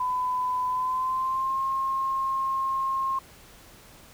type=tone with pitch glide; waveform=sine; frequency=1004 to 1069.9 Hz; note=B5 to C6; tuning=+28 to +38 cents; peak=-24 dBFS; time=0-3.19 s; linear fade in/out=5 ms; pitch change=+110 cents; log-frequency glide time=0.67-1.6 s; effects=pink hiss -51 dBFS RMS until 4.13 s